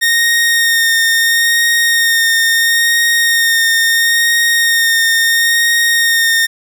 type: tone with vibrato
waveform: sawtooth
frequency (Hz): 1846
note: A#6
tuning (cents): -17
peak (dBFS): -6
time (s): 0.01-6.47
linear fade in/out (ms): 20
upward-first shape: sine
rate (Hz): 0.74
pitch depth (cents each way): 15
effects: 8-bit